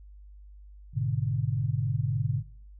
sine chord, G# diminished, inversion none, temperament equal, 103.83 / 123.47 / 146.83 Hz, G#2 / B2 / D3, 0 / 0 / 0 cents, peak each -31 / -29 / -30 dBFS, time 0.93-2.43 s, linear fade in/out 50 ms, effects noise-tail reverb RT60 0.5 s tail -20 dB re dry + added 50 Hz sine -46 dBFS peak until 2.79 s

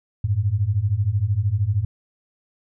sine beating tone pair, 94.6 / 107.6 Hz, F#2 / A2, +39 / -38 cents, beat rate 13 Hz, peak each -22 / -20 dBFS, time 0.24-1.85 s, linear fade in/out 5 ms, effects none

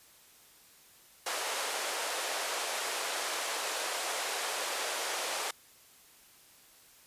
pink band-pass noise, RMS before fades -35 dBFS, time 1.26-5.51 s, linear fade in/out 5 ms, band 480 to 11000 Hz, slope 24 dB/octave, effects white hiss -59 dBFS RMS until 7.06 s + resampled to 32000 Hz

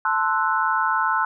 sine chord, F# half-diminished seventh, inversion first, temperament equal, 880 / 1046.5 / 1318.5 / 1480 Hz, A5 / C6 / E6 / F#6, 0 / 0 / 0 / 0 cents, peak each -24 dBFS, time 0.05-1.25 s, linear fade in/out 2 ms, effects none

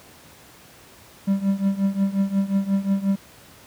triangle tone with tremolo, 196.1 Hz, G3, 1 cent sharp, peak -13 dBFS, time 1.27-3.16 s, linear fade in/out 10 ms, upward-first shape triangle, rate 5.6 Hz, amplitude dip 90%, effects pink hiss -48 dBFS RMS until 3.66 s + high-pass 80 Hz 12 dB/octave

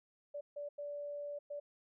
sine tone bursts at uneven times, 580 Hz, D5, 22 cents flat, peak -40 dBFS, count 4, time 0.34-0.41 / 0.56-0.69 / 0.78-1.39 / 1.5-1.6 s, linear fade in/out 10 ms, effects none

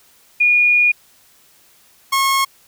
sine / sawtooth tone pair in turn, 2440 / 1086.9 Hz, D#7 / C#6, -34 / -34 cents, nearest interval octave + major second, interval 1400 cents, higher first, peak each -10 dBFS, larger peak neither, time 0.4-0.92 / 2.12-2.45 s, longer first, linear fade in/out 10 ms, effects white hiss -52 dBFS RMS until 2.67 s

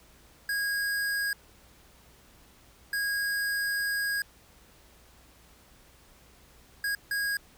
square tone bursts at uneven times, 1641 Hz, G#6, 21 cents flat, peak -28 dBFS, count 4, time 0.49-1.33 / 2.93-4.22 / 6.84-6.95 / 7.11-7.37 s, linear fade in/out 2 ms, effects added 60 Hz sine -62 dBFS peak until 7.57 s + pink hiss -58 dBFS RMS until 7.57 s

